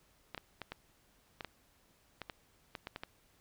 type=clicks; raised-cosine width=0.3 ms; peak=-25 dBFS; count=12; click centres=0.347 / 0.378 / 0.617 / 0.72 / 1.408 / 1.447 / 2.217 / 2.298 / 2.752 / 2.871 / 2.961 / 3.035 s; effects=pink hiss -69 dBFS RMS until 3.4 s